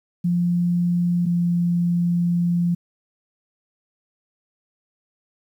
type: tone pair in turn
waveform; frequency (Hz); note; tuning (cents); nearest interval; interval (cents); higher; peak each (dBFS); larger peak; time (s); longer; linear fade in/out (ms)
sine; 174.61 / 173.3; F3 / F3; 0 / -13; unison; 13; first; -17; neither; 0.24-1.26 / 1.26-2.75; second; 10
effects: 9-bit